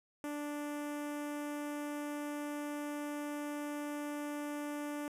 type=tone with notch filter; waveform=sawtooth; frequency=293.4 Hz; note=D4; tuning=2 cents flat; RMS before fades=-40 dBFS; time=0.24-5.08 s; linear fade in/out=0 ms; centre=4200 Hz; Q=1; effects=resampled to 32000 Hz